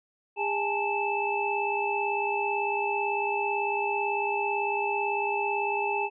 sine tone cluster, 406.4 / 828 / 886 / 2632 Hz, G#4 / G#5 / A5 / E7, -38 / -5 / +12 / -3 cents, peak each -31 dBFS, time 0.36-6.1 s, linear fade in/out 50 ms, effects none

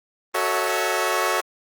15% pulse chord, F# minor seventh, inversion none, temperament equal with one note detuned, 370 / 440 / 554.4 / 647.6 Hz, F#4 / A4 / C#5 / E5, 0 / 0 / 0 / -31 cents, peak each -20 dBFS, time 0.34-1.41 s, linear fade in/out 10 ms, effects Opus 24 kbps

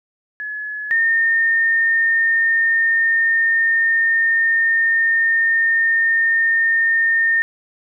sine tone pair in turn, 1702 / 1823.6 Hz, G#6 / A#6, +42 / -39 cents, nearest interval minor second, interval 119 cents, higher second, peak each -24 / -13 dBFS, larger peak second, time 0.4-0.91 / 0.91-7.42 s, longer second, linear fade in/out 0 ms, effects none

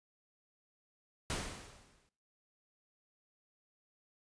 pink noise with exponential decay, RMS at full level -35 dBFS, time 1.3-2.09 s, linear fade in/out 0 ms, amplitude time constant 170 ms, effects noise-tail reverb RT60 0.5 s tail -19 dB re dry + resampled to 22050 Hz

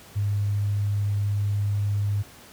sine tone, 102 Hz, G#2, 31 cents flat, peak -21 dBFS, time 0.15-2.23 s, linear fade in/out 20 ms, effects pink hiss -48 dBFS RMS until 2.52 s + high-pass 60 Hz 12 dB/octave

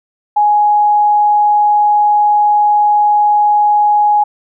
sine tone, 834 Hz, G#5, 7 cents sharp, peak -7 dBFS, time 0.36-4.24 s, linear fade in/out 10 ms, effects none

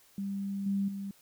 sine tone with level steps, 197.8 Hz, G3, 16 cents sharp, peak -32 / -27 / -35 dBFS, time 0.18-1.11 s, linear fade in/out 2 ms, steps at 0.66 / 0.88 s, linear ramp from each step 5 ms, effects white hiss -62 dBFS RMS until 1.21 s

